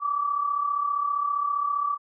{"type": "tone pair together", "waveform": "sine", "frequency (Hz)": [1150.9, 1186], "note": ["D6", "D6"], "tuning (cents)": [-35, 17], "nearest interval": "minor second", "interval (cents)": 52, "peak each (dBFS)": [-24, -30], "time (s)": [0, 1.98], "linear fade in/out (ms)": 50, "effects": []}